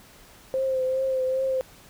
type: tone with vibrato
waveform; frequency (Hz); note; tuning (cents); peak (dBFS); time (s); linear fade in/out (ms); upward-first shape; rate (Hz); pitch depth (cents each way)
sine; 523.3; C5; 0; -22; 0.54-1.61; 0; triangle; 2.5; 33
effects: pink hiss -51 dBFS RMS until 1.89 s